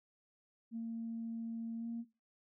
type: tone with pitch glide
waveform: sine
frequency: 228.5 to 232.2 Hz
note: A#3 to A#3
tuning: -34 to -7 cents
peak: -37 dBFS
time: 0.71-2.05 s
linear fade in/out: 50 ms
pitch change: +27 cents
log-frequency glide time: 1.77-1.88 s
effects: noise-tail reverb RT60 0.3 s tail -19 dB re dry + tanh soft clip ceiling -33 dBFS